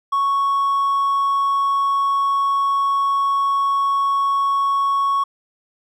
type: tone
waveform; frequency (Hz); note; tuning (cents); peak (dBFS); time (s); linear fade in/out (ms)
triangle; 1108.7; C#6; 0; -13; 0.12-5.24; 10
effects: tanh soft clip ceiling -10 dBFS